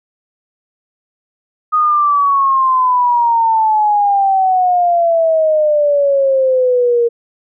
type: exponential sweep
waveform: sine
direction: down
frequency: 1247 to 466.2 Hz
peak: -9 dBFS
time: 1.72-7.09 s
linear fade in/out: 20 ms
effects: none